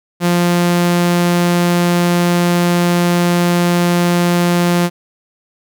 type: tone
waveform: sawtooth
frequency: 174.61 Hz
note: F3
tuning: in tune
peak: -7 dBFS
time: 0.2-4.9 s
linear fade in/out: 50 ms
effects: none